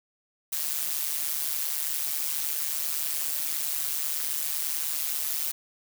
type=noise with amplitude modulation; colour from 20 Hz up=blue; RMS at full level=-26 dBFS; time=0.52-5.52 s; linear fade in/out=10 ms; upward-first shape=sine; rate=150 Hz; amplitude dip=80%; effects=none